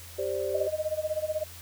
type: chord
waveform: sine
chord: G suspended fourth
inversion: none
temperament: equal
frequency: 392 / 523.3 / 587.3 Hz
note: G4 / C5 / D5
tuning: 0 / 0 / 0 cents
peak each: -32 dBFS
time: 0.18-0.68 s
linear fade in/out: 10 ms
type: tone with tremolo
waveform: sine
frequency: 619 Hz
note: D#5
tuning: 9 cents flat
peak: -24 dBFS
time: 0.54-1.44 s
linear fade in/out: 10 ms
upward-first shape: sine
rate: 16 Hz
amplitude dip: 90%
effects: added 86 Hz sine -47 dBFS peak until 1.61 s + white hiss -47 dBFS RMS until 1.61 s